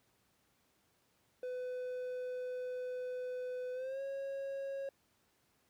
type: tone with pitch glide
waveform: triangle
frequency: 502 to 547.4 Hz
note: B4 to C#5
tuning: +28 to -22 cents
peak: -36 dBFS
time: 1.43-4.89 s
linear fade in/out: 2 ms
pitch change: +150 cents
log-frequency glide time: 3.73-4.01 s
effects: pink hiss -74 dBFS RMS until 5.69 s + high-pass 80 Hz 12 dB/octave